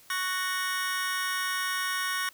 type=chord; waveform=sawtooth; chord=F# major; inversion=second; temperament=just; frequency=1110 / 1480 / 1850 Hz; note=C#6 / F#6 / A#6; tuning=+2 / 0 / -14 cents; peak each=-29 dBFS; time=0.1-2.29 s; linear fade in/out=2 ms; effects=white hiss -56 dBFS RMS until 2.33 s